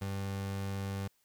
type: tone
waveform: 30% pulse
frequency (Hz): 98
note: G2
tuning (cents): 0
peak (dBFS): -32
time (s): 0.01-1.08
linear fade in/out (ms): 10
effects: white hiss -73 dBFS RMS until 1.24 s